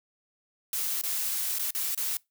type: noise with dropouts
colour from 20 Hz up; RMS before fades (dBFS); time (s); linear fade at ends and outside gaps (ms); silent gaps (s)
blue; -30; 0.73-2.17; 1; 1.014-1.036 / 1.586-1.594 / 1.707-1.749 / 1.948-1.976
effects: noise-tail reverb RT60 0.2 s tail -24 dB re dry